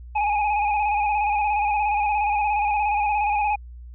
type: tone with vibrato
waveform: square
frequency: 832 Hz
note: G#5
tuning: 3 cents sharp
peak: -20 dBFS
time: 0.15-3.56 s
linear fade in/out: 10 ms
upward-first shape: square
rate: 17 Hz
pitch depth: 38 cents each way
effects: added 60 Hz sine -37 dBFS peak until 3.94 s + resampled to 8000 Hz